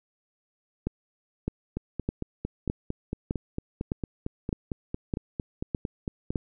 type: two click trains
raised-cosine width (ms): 3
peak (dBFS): -17 / -14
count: 21 / 10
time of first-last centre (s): 1.77-6.305 / 0.87-6.358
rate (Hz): 4.41 / 1.64
effects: none